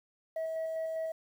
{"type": "tone with tremolo", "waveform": "sine", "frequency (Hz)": 645, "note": "E5", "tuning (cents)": -38, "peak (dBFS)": -29, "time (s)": [0.36, 1.12], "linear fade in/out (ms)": 5, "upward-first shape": "square", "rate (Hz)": 5, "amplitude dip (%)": 25, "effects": ["tanh soft clip ceiling -31 dBFS", "10-bit"]}